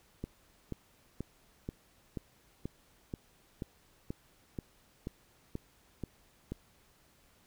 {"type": "click train", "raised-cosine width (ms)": 3, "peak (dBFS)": -24, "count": 14, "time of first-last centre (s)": [0.24, 6.52], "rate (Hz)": 2.07, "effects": ["pink hiss -66 dBFS RMS until 7.46 s"]}